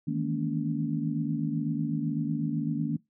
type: tone cluster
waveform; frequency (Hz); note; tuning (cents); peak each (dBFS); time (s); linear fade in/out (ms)
sine; 156.1 / 164.1 / 211.8 / 233.7 / 283.6; D#3 / E3 / G#3 / A#3 / C#4; +6 / -8 / +34 / +5 / +40; -31 / -37 / -37 / -32 / -32; 0.07-2.97; 10
effects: noise-tail reverb RT60 0.2 s tail -23 dB re dry